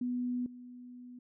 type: tone with level steps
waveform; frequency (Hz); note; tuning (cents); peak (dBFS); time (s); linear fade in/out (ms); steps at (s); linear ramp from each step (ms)
sine; 246.9; B3; 0; -31 / -46; 0.01-1.19; 5; 0.46; 2
effects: none